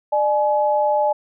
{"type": "tone pair together", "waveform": "sine", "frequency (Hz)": [599, 847.1], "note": ["D5", "G#5"], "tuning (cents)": [34, 34], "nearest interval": "tritone", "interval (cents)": 600, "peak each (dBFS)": -18, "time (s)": [0.12, 1.13], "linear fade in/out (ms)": 10, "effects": []}